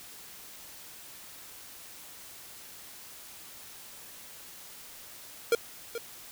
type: tone with echo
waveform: square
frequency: 466.2 Hz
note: A#4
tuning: in tune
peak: -21 dBFS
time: 5.52-5.55 s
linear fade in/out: 2 ms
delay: 430 ms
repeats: 1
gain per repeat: -12 dB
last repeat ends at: 5.98 s
effects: white hiss -48 dBFS RMS until 6.31 s